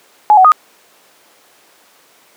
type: tone with pitch steps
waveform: sine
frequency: 844 / 749 / 1239 Hz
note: G#5 / F#5 / D#6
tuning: +28 / +21 / -8 cents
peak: -3 dBFS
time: 0.3-0.519 s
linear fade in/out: 0 ms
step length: 73 ms
effects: pink hiss -48 dBFS RMS until 2.36 s + high-pass 400 Hz 12 dB/octave